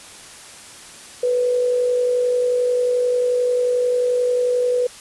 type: tone with amplitude modulation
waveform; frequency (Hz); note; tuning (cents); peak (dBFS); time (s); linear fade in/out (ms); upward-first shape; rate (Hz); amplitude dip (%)
sine; 493.9; B4; 0; -14; 1.23-4.87; 5; sine; 51.3; 35
effects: white hiss -40 dBFS RMS until 5 s + resampled to 24000 Hz